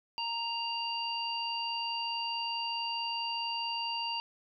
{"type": "harmonic tone", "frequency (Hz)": 932.3, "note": "A#5", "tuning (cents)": 0, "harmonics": [1, 3, 5], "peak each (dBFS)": [-36, -36, -38], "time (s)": [0.18, 4.2], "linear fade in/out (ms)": 0, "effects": []}